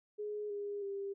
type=tone with pitch steps; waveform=sine; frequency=418.6 / 407.6 / 396.9 Hz; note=G#4 / G#4 / G4; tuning=+14 / -32 / +22 cents; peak=-37 dBFS; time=0.18-1.14 s; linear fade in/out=20 ms; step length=320 ms; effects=none